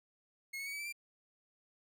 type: tone with pitch steps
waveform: 40% pulse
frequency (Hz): 2167 / 2206 / 2246 / 2287 / 2328 / 2370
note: C#7 / C#7 / C#7 / D7 / D7 / D7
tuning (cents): -40 / -9 / +22 / -47 / -16 / +15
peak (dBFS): -39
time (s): 0.53-0.926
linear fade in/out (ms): 10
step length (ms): 66
effects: none